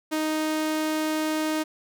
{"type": "tone", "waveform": "sawtooth", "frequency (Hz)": 311.1, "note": "D#4", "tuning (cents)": 0, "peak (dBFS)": -20, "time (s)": [0.11, 1.64], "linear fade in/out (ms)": 20, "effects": []}